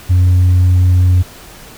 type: tone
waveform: sine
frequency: 90.5 Hz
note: F#2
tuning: 38 cents flat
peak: -4 dBFS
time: 0.09-1.23 s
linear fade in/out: 20 ms
effects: tanh soft clip ceiling -5 dBFS + pink hiss -36 dBFS RMS until 1.77 s